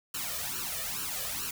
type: noise with flanger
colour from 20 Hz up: white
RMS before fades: -35 dBFS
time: 0.14-1.51 s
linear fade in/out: 5 ms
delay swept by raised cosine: 0.7 to 1.7 ms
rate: 2.3 Hz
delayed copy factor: +0.95
effects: none